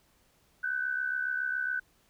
sine tone pair together, 1497.8 / 1565 Hz, F#6 / G6, +21 / -3 cents, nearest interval minor second, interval 76 cents, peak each -30 / -35 dBFS, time 0.63-1.8 s, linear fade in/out 10 ms, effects pink hiss -67 dBFS RMS until 2.09 s

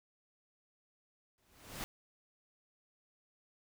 pink noise with exponential growth, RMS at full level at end -39 dBFS, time 1.38-1.84 s, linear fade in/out 0 ms, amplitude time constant 99 ms, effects none

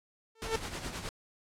sawtooth tone with exponential growth, 448.1 Hz, A4, 32 cents sharp, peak -22 dBFS, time 0.35-0.56 s, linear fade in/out 5 ms, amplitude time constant 45 ms
pink noise with tremolo, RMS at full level -37 dBFS, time 0.42-1.09 s, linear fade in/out 0 ms, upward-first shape sine, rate 9.6 Hz, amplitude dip 55%
effects low-pass 9000 Hz 12 dB/octave

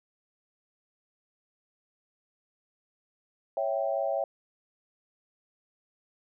sine chord, C# diminished, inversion none, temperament equal, 554.4 / 659.3 / 784 Hz, C#5 / E5 / G5, 0 / 0 / 0 cents, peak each -30 / -30 / -33 dBFS, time 3.57-4.24 s, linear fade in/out 2 ms, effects none

